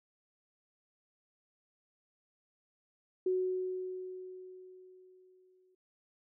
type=tone with exponential decay; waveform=sine; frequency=370 Hz; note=F#4; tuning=in tune; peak=-27 dBFS; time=3.26-5.75 s; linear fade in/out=5 ms; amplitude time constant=540 ms; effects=none